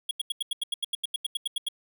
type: tone bursts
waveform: square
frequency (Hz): 3322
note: G#7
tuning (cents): 0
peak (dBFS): -26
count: 16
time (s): 0.09-1.686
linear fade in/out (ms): 5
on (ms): 21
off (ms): 84
effects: none